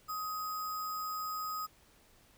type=tone with sample-and-hold; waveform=sine; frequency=1255 Hz; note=D#6; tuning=15 cents sharp; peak=-35 dBFS; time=0.08-1.67 s; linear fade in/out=20 ms; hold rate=6300 Hz; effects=pink hiss -64 dBFS RMS until 2.37 s